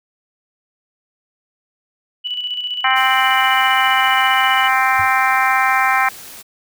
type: tone with tremolo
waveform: sine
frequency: 2960 Hz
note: F#7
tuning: in tune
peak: -19 dBFS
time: 2.24-4.69 s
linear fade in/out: 20 ms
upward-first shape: square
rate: 15 Hz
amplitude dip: 45%
type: harmonic tone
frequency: 261.6 Hz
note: C4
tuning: in tune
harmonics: 3 / 4 / 5 / 6 / 7 / 8 / 9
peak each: -18 / -19 / -20 / -21 / -21 / -22 / -23 dBFS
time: 2.84-6.09 s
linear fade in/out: 5 ms
type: noise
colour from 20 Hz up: white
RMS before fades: -36 dBFS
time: 2.95-6.43 s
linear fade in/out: 20 ms
type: tone with exponential decay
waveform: triangle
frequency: 95.3 Hz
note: G2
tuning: 48 cents flat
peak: -22 dBFS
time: 4.99-5.12 s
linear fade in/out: 5 ms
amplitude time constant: 27 ms
effects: none